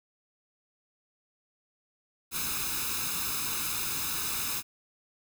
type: noise with comb filter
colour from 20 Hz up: white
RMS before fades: -32 dBFS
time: 2.31-4.63 s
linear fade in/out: 50 ms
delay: 0.78 ms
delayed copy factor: +0.7
effects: none